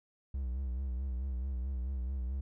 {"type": "tone with vibrato", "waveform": "triangle", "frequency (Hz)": 64.5, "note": "C2", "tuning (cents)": -24, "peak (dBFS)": -31, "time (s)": [0.34, 2.41], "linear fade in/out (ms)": 5, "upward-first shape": "sine", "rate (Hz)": 4.6, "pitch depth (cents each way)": 97, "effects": []}